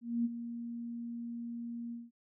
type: tone with ADSR envelope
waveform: sine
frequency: 235.2 Hz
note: A#3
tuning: 16 cents sharp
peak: -27 dBFS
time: 0.01-2.11 s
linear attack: 240 ms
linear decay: 28 ms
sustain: -11 dB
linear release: 190 ms
effects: none